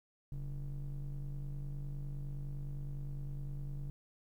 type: ring-modulated tone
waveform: triangle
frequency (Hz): 82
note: E2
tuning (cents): -9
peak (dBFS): -33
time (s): 0.32-3.9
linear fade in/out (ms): 0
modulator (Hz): 57.1
effects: 12-bit